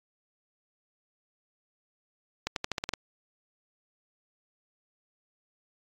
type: accelerating click train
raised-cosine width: 0.2 ms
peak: -12 dBFS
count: 8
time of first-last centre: 2.47-2.936 s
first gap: 92 ms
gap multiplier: 0.89
effects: AAC 64 kbps